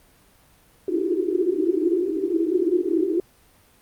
pink band-pass noise, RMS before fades -22 dBFS, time 0.88-3.2 s, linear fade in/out 2 ms, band 320 to 390 Hz, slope 96 dB/octave, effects pink hiss -56 dBFS RMS until 3.81 s + Opus 32 kbps

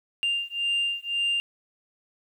sine beating tone pair, 2794 / 2795.9 Hz, F7 / F7, 0 / +1 cents, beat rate 1.9 Hz, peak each -26 dBFS, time 0.23-1.4 s, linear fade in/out 0 ms, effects tanh soft clip ceiling -20 dBFS + 10-bit

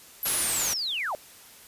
sine linear sweep, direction down, 11840 to 532 Hz, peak -27 dBFS, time 0.23-1.15 s, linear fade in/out 0 ms
white noise, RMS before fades -28 dBFS, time 0.25-0.74 s, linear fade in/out 10 ms
effects white hiss -50 dBFS RMS until 1.67 s + resampled to 32000 Hz

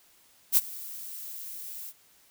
violet noise with ADSR envelope, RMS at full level -18 dBFS, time 0.52-1.93 s, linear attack 46 ms, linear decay 35 ms, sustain -22 dB, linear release 47 ms, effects white hiss -61 dBFS RMS until 2.3 s

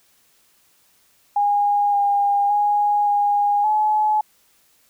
sine tone with pitch steps, 818 / 809 / 825 / 819 / 853 Hz, G#5 / G#5 / G#5 / G#5 / G#5, -26 / -46 / -12 / -24 / +46 cents, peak -15 dBFS, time 1.36-4.21 s, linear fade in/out 5 ms, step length 570 ms, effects white hiss -59 dBFS RMS until 4.89 s

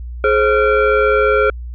sine tone with frequency modulation, 422.7 Hz, G#4, 31 cents sharp, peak -10 dBFS, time 0.24-1.5 s, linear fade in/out 2 ms, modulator 954 Hz, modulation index 1.3, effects added 60 Hz sine -25 dBFS peak until 1.74 s

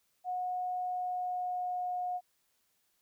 sine tone with pitch glide, 728 to 722.1 Hz, F#5 to F#5, -28 to -42 cents, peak -32 dBFS, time 0.24-2.21 s, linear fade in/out 50 ms, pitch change -14 cents, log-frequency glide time 0.78-2 s, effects white hiss -75 dBFS RMS until 3.01 s

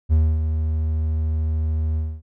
triangle tone with ADSR envelope, 78.4 Hz, D#2, 14 cents sharp, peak -10 dBFS, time 0.09-2.22 s, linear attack 36 ms, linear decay 260 ms, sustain -7 dB, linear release 250 ms, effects none

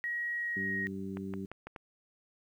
sine tone with pitch glide, 1900 to 1880.3 Hz, A#6 to A#6, +33 to +14 cents, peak -32 dBFS, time 0.04-0.87 s, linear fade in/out 0 ms, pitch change -19 cents, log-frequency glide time 0.37-0.74 s
harmonic tone, 96.8 Hz, G2, 21 cents flat, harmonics 1 / 2 / 3 / 4, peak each -47 / -38 / -44 / -44 dBFS, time 0.56-1.46 s, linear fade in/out 10 ms
clicks, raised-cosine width 0.5 ms, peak -28 dBFS, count 5, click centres 1.171 / 1.338 / 1.516 / 1.67 / 1.762 s
effects 11-bit

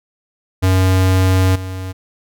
square tone with level steps, 93.6 Hz, F#2, 20 cents sharp, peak -11 / -24 dBFS, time 0.62-1.93 s, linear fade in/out 20 ms, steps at 1.55 s, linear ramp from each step 10 ms, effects none

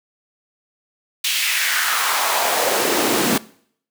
pink noise with high-pass filter sweep, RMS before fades -19 dBFS, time 1.24-3.38 s, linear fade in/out 5 ms, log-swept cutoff 3100 to 210 Hz, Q 2.2, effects noise-tail reverb RT60 0.6 s tail -21 dB re dry

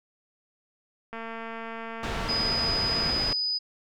click train, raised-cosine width 0.5 ms, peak -23 dBFS, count 448, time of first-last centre 1.13-3.099 s, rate 227 Hz
pink low-pass noise, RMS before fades -32 dBFS, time 2.03-3.33 s, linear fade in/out 2 ms, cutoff 3800 Hz, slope 12 dB/octave
sine tone, 4978 Hz, D#8, in tune, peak -25 dBFS, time 2.28-3.59 s, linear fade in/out 20 ms
effects none

